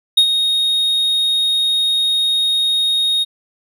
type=tone with ADSR envelope; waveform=triangle; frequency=3729 Hz; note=A#7; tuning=in tune; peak=-4 dBFS; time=0.17-3.25 s; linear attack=7 ms; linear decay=76 ms; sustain=-8 dB; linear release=27 ms; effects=none